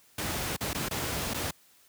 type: noise with dropouts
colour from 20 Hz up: pink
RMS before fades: -32 dBFS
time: 0.18-1.51 s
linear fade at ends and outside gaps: 5 ms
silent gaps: 0.566-0.607 / 0.733-0.746 / 0.887-0.909 / 1.337-1.343 s
effects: white hiss -61 dBFS RMS until 1.88 s + high-pass 60 Hz 12 dB/octave